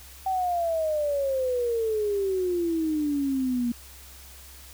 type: exponential sweep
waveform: sine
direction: down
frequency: 771 to 235.6 Hz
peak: -23 dBFS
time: 0.26-3.72 s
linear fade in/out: 5 ms
effects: added 66 Hz sine -48 dBFS peak until 4.73 s + white hiss -48 dBFS RMS until 4.73 s